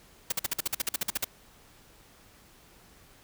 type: noise bursts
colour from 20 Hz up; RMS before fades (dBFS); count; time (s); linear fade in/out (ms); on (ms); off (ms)
white; -28; 14; 0.3-1.245; 5; 22; 49
effects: pink hiss -57 dBFS RMS until 3.23 s